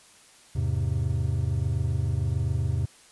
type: chord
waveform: triangle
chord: E augmented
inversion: none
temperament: equal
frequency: 82.41 / 103.83 / 130.81 Hz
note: E2 / G#2 / B#2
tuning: 0 / 0 / 0 cents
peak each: -26 dBFS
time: 0.55-2.86 s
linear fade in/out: 10 ms
effects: white hiss -54 dBFS RMS until 3.11 s + resampled to 24000 Hz